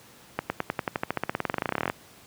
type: accelerating click train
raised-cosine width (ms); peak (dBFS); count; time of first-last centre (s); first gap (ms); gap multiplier
0.5; -10; 29; 0.39-1.899; 110; 0.94
effects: pink hiss -52 dBFS RMS until 2.26 s + high-pass 100 Hz 12 dB/octave